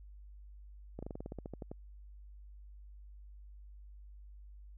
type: slowing click train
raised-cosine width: 2 ms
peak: -29 dBFS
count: 13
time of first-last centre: 0.99-1.715 s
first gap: 36 ms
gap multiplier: 1.09
effects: added 50 Hz sine -50 dBFS peak until 4.77 s